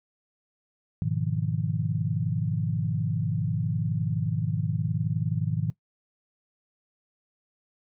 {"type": "chord", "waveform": "sine", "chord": "F half-diminished seventh", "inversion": "first", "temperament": "equal with one note detuned", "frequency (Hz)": [104.19, 123.47, 155.56, 174.61], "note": ["Ab2", "Cb3", "Eb3", "F3"], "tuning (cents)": [6, 0, 0, 0], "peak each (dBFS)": [-30, -31, -28, -33], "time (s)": [1.02, 5.7], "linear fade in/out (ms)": 0, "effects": ["noise-tail reverb RT60 0.1 s tail -18 dB re dry"]}